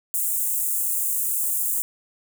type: high-pass noise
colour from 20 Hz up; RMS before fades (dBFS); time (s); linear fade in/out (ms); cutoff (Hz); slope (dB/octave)
white; -24; 0.14-1.82; 0; 7400; 48
effects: none